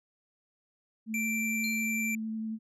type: tone with vibrato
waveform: sine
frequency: 220.5 Hz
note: A3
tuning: 4 cents sharp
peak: -32 dBFS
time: 1.06-2.59 s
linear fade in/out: 50 ms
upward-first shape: sine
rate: 11 Hz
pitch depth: 12 cents each way
type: tone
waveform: square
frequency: 2349 Hz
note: D7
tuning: in tune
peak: -31 dBFS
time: 1.14-2.15 s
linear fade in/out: 2 ms
type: tone with exponential decay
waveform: square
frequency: 4186 Hz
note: C8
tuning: in tune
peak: -35 dBFS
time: 1.64-1.93 s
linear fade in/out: 1 ms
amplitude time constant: 61 ms
effects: resampled to 32000 Hz